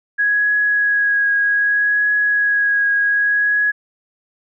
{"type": "tone with vibrato", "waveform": "sine", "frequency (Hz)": 1661.2, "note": "G#6", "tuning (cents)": 0, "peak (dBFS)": -13, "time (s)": [0.18, 3.72], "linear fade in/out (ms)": 20, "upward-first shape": "triangle", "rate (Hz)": 0.64, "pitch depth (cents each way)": 18, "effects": []}